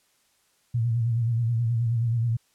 sine tone with vibrato, 116.54 Hz, A#2, in tune, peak -21 dBFS, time 0.74-2.37 s, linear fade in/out 10 ms, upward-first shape sine, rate 9.4 Hz, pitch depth 65 cents each way, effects white hiss -66 dBFS RMS until 2.54 s + low-pass 11000 Hz 12 dB/octave

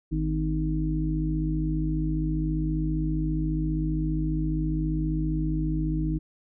harmonic tone with a mistuned harmonic, 51.91 Hz, G#1, in tune, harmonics 1 / 3 / 5 / 6, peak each -28 / -28 / -37 / -29 dBFS, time 0.11-6.19 s, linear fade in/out 20 ms, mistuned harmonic 5, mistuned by -20 cents, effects none

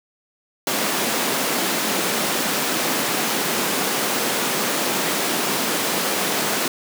pink high-pass noise, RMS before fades -22 dBFS, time 0.67-6.68 s, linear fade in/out 2 ms, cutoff 200 Hz, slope 24 dB/octave, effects none

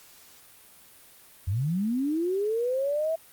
sine linear sweep, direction up, 83.9 to 659.3 Hz, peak -24 dBFS, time 1.47-3.16 s, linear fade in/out 10 ms, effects white hiss -53 dBFS RMS until 3.32 s + Opus 48 kbps

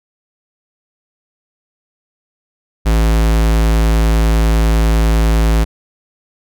square tone, 55 Hz, A1, in tune, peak -10 dBFS, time 2.85-5.65 s, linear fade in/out 20 ms, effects none

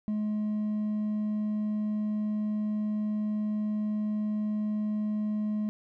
sine tone with hard clipping, 211.8 Hz, G#3, 34 cents sharp, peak -28 dBFS, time 0.08-5.69 s, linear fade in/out 0 ms, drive 2 dB, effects none

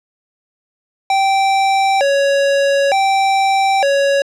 square tone with vibrato, 659 Hz, E5, 1 cent flat, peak -12 dBFS, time 1.1-4.22 s, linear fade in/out 2 ms, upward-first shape square, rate 0.55 Hz, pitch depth 290 cents each way, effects low-pass 6000 Hz 12 dB/octave

